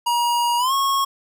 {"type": "tone with pitch glide", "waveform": "square", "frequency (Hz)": [953, 1094.7], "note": ["A#5", "C#6"], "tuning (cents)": [38, -22], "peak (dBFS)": -18, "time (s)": [0.06, 1.05], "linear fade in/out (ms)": 10, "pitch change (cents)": 240, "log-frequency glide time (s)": [0.58, 0.73], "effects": []}